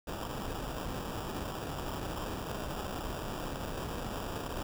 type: noise with sample-and-hold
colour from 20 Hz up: pink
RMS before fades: -38 dBFS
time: 0.07-4.63 s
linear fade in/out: 5 ms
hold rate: 2100 Hz
effects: none